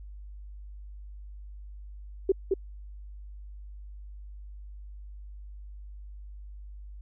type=tone with echo; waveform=sine; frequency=384.6 Hz; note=G4; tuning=33 cents flat; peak=-18 dBFS; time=2.29-2.32 s; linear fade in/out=5 ms; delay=220 ms; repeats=1; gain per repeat=-3 dB; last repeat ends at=2.54 s; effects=added 50 Hz sine -41 dBFS peak until 7.01 s